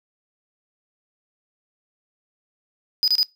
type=tone bursts; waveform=triangle; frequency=4970 Hz; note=D#8; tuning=3 cents flat; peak=-14 dBFS; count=3; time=3.03-3.23 s; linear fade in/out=0 ms; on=48 ms; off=28 ms; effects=noise-tail reverb RT60 0.2 s tail -21 dB re dry